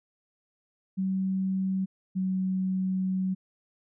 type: tone pair in turn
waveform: sine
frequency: 190 / 187.71 Hz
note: F#3 / F#3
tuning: +46 / +25 cents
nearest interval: unison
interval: 21 cents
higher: first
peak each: -25 / -25 dBFS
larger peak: neither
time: 0.97-1.86 / 2.15-3.35 s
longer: second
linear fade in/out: 20 ms
effects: none